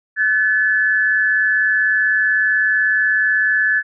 sine tone pair together, 1518 / 1722.1 Hz, F#6 / A6, +44 / -38 cents, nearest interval major second, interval 218 cents, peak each -19 / -14 dBFS, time 0.16-3.83 s, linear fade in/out 50 ms, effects none

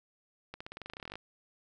accelerating click train, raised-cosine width 0.3 ms, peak -26 dBFS, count 18, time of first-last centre 0.54-1.156 s, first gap 65 ms, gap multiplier 0.92, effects none

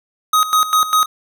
square tone with tremolo, 1257 Hz, D#6, 17 cents sharp, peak -11 dBFS, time 0.33-1.06 s, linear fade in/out 5 ms, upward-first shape square, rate 5 Hz, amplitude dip 75%, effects none

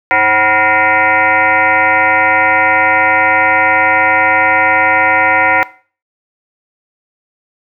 sine tone with frequency modulation, 1409 Hz, F6, 15 cents sharp, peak -7 dBFS, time 0.11-5.63 s, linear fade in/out 0 ms, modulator 219 Hz, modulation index 3.8, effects noise-tail reverb RT60 0.4 s tail -19 dB re dry

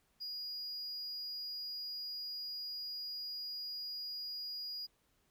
triangle tone, 4880 Hz, D#8, 34 cents flat, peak -39 dBFS, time 0.2-4.87 s, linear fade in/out 20 ms, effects pink hiss -75 dBFS RMS until 5.3 s

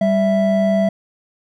triangle tone pair together, 196.1 / 659.6 Hz, G3 / E5, +1 / +1 cents, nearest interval octave + major sixth, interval 2100 cents, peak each -14 dBFS, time 0.01-0.89 s, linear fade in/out 5 ms, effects none

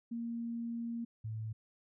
sine tone pair in turn, 233.1 / 110.01 Hz, A#3 / A2, 0 / 0 cents, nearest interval octave + minor second, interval 1300 cents, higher first, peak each -36 / -37 dBFS, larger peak first, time 0.11-1.05 / 1.24-1.53 s, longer first, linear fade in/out 10 ms, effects none

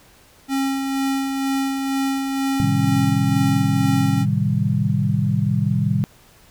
square tone with tremolo, 271 Hz, C#4, 39 cents flat, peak -19 dBFS, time 0.48-4.26 s, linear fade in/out 50 ms, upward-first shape sine, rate 2.1 Hz, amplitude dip 35%
sine chord, A half-diminished seventh, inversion none, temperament equal, 110 / 130.81 / 155.56 / 196 Hz, A2 / C3 / Eb3 / G3, 0 / 0 / 0 / 0 cents, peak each -22 dBFS, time 2.6-6.04 s, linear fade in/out 0 ms
effects pink hiss -51 dBFS RMS until 6.5 s

